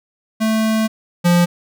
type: tone pair in turn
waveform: square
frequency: 220 / 174.61 Hz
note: A3 / F3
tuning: 0 / 0 cents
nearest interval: major third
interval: 400 cents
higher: first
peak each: -15 / -11 dBFS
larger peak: second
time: 0.4-0.88 / 1.24-1.46 s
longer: first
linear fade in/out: 20 ms
effects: none